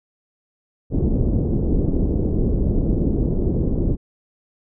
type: low-pass noise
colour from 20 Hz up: pink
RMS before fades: -19 dBFS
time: 0.9-3.97 s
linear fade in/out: 50 ms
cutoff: 410 Hz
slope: 24 dB/octave
effects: none